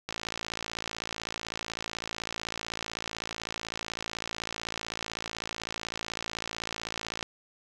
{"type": "click train", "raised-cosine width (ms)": 0.2, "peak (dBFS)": -16, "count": 400, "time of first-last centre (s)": [0.09, 7.228], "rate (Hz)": 55.9, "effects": []}